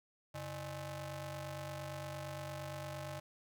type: ring-modulated tone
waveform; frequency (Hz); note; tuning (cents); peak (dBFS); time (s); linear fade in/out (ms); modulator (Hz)
sawtooth; 233.1; A#3; 0; -35; 0.34-3.2; 10; 374
effects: none